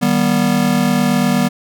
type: chord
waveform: square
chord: Eb augmented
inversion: none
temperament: just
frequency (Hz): 155.56 / 194.45 / 243.1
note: Eb3 / G3 / B3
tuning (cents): 0 / -14 / -27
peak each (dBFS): -21 / -17 / -16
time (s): 0.01-1.49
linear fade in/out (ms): 20
effects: none